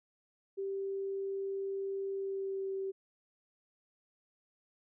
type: tone with pitch glide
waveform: sine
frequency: 391 to 386.5 Hz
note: G4 to G4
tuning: -4 to -24 cents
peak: -34 dBFS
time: 0.57-2.92 s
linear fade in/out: 20 ms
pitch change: -20 cents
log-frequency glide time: 2.12-2.73 s
effects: none